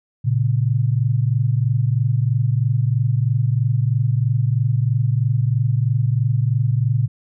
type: tone pair together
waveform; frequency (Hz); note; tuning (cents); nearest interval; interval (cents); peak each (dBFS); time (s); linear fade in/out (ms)
sine; 114.6 / 137.68; A#2 / C#3; -29 / -11; minor third; 318; -17 / -19; 0.24-7.08; 20
effects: none